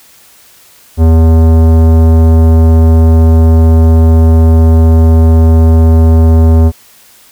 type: tone with tanh clipping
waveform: sine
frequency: 81.1 Hz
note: E2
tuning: 28 cents flat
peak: -4 dBFS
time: 0.97-6.72 s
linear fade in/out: 50 ms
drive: 17 dB
effects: white hiss -41 dBFS RMS until 7.31 s